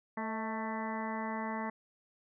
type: harmonic tone with a mistuned harmonic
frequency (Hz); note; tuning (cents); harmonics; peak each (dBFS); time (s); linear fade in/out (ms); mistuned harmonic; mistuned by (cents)
221.5; A3; +12; 1 / 2 / 3 / 4 / 5 / 6 / 7 / 8 / 9; -38 / -46 / -44 / -40 / -43 / -52 / -52 / -47 / -46; 0.17-1.7; 5; 3; -44
effects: none